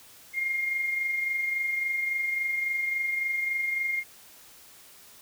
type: tone with amplitude modulation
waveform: sine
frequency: 2127 Hz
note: C7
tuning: 28 cents sharp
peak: -24 dBFS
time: 0.33-4.04 s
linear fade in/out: 50 ms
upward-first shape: sine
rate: 23.6 Hz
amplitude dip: 40%
effects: white hiss -52 dBFS RMS until 5.21 s